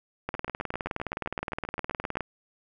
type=two click trains; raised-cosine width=0.5 ms; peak=-20 / -15 dBFS; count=15 / 38; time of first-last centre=0.35-2.171 / 0.29-2.207 s; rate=7.69 / 19.3 Hz; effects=none